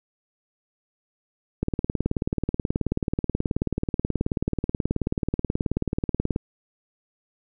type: click train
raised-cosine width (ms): 3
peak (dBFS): -10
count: 89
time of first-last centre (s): 1.63-6.361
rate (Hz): 18.6
effects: none